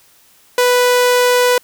sawtooth tone, 493.9 Hz, B4, in tune, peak -6 dBFS, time 0.58-1.58 s, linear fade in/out 2 ms, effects white hiss -50 dBFS RMS until 1.63 s

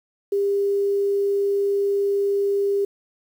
sine tone with quantisation, 400.3 Hz, G4, 36 cents sharp, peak -18 dBFS, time 0.32-2.85 s, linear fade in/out 5 ms, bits 8, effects none

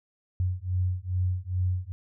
sine beating tone pair, 90.2 / 92.6 Hz, F#2 / F#2, -44 / +2 cents, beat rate 2.4 Hz, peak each -28 dBFS, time 0.4-1.92 s, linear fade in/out 0 ms, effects none

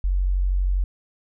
sine tone, 46.25 Hz, F#1, in tune, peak -18 dBFS, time 0.04-0.84 s, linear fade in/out 0 ms, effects none

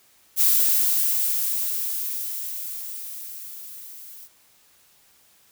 violet noise with level ramp, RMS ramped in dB -17 to -43 dBFS, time 0.36-4.29 s, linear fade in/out 50 ms, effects white hiss -58 dBFS RMS until 5.51 s

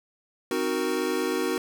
square chord, C half-diminished seventh, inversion none, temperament equal, 261.6 / 311.1 / 370 / 466.2 Hz, C4 / Eb4 / Gb4 / Bb4, 0 / 0 / 0 / 0 cents, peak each -33 / -32 / -29 / -31 dBFS, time 0.51-1.58 s, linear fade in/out 2 ms, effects none

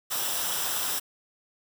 white noise with comb filter, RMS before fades -29 dBFS, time 0.1-1 s, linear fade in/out 20 ms, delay 0.45 ms, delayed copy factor -0.55, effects none

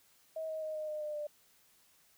sine tone with pitch steps, 638 / 630.7 / 623.4 / 616.3 / 609.2 / 602.2 / 595.3 Hz, D#5 / D#5 / D#5 / D#5 / D#5 / D5 / D5, +43 / +23 / +3 / -17 / -37 / +43 / +23 cents, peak -36 dBFS, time 0.36-1.27 s, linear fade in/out 5 ms, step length 130 ms, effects white hiss -67 dBFS RMS until 2.17 s

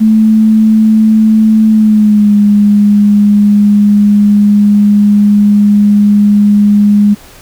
sine tone with pitch glide, 218.3 to 206 Hz, A3 to G#3, -13 to -14 cents, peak -3 dBFS, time 0-7.15 s, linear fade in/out 20 ms, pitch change -101 cents, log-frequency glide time 1.69-2.34 s, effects pink hiss -36 dBFS RMS until 7.41 s

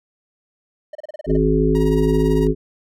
triangle tone bursts, 609 Hz, D#5, 37 cents flat, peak -26 dBFS, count 9, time 0.93-1.368 s, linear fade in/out 5 ms, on 22 ms, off 30 ms
harmonic tone, 53 Hz, G#1, 36 cents sharp, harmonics 1 / 3 / 5 / 7 / 8, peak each -20 / -20 / -20 / -20 / -20 dBFS, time 1.26-2.55 s, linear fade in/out 50 ms
sawtooth tone with tremolo, 947 Hz, A#5, 27 cents sharp, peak -27 dBFS, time 1.75-2.47 s, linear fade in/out 0 ms, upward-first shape triangle, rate 18 Hz, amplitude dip 80%
effects none

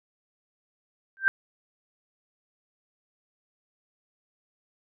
sine tone with exponential growth, 1568 Hz, G6, in tune, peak -13 dBFS, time 1.17-1.28 s, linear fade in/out 0 ms, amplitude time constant 22 ms, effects none

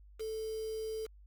sine tone with quantisation, 440 Hz, A4, in tune, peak -36 dBFS, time 0.19-1.07 s, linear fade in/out 20 ms, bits 8, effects added 50 Hz sine -54 dBFS peak until 1.26 s

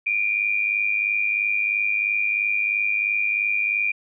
sine tone pair together, 2349 / 2452 Hz, D7 / D#7, 0 / -26 cents, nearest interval minor second, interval 74 cents, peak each -23 / -22 dBFS, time 0.06-3.92 s, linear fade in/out 10 ms, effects none

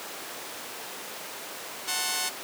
5% pulse chord, F# diminished, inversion none, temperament just, 740 / 888 / 1065.6 Hz, F#5 / A5 / C6, 0 / +16 / +31 cents, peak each -19 / -22 / -21 dBFS, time 1.87-2.3 s, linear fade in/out 20 ms, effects pink hiss -37 dBFS RMS until 2.43 s + high-pass 400 Hz 12 dB/octave

